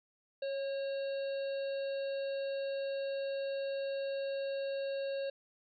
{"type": "harmonic tone with a mistuned harmonic", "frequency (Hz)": 549, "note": "C#5", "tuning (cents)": -17, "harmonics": [1, 3, 5, 7, 8], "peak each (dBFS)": [-34, -51, -52, -52, -54], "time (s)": [0.42, 5.3], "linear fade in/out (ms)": 5, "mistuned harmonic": 3, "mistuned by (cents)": -24, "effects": []}